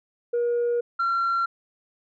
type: tone pair in turn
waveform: sine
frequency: 477.2 / 1367 Hz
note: A#4 / F6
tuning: +41 / -37 cents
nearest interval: octave + tritone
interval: 1822 cents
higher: second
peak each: -19 dBFS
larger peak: neither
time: 0.33-0.81 / 0.99-1.46 s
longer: first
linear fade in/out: 10 ms
effects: tanh soft clip ceiling -19 dBFS